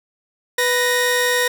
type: tone pair together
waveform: sawtooth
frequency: 493.9 / 1864.7 Hz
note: B4 / A#6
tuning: 0 / 0 cents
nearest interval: octave + major seventh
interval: 2300 cents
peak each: -15 dBFS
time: 0.58-1.48 s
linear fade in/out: 5 ms
effects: none